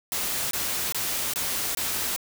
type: noise bursts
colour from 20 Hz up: white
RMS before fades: -28 dBFS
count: 5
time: 0.12-2.162 s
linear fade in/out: 0 ms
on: 390 ms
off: 23 ms
effects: none